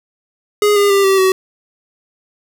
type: tone with pitch steps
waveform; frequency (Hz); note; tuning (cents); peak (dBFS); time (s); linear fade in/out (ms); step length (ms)
square; 415.3 / 405.6 / 396.1 / 386.8 / 377.8; G#4 / G#4 / G4 / G4 / F#4; 0 / -41 / +18 / -23 / +36; -10; 0.62-1.32; 2; 140
effects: none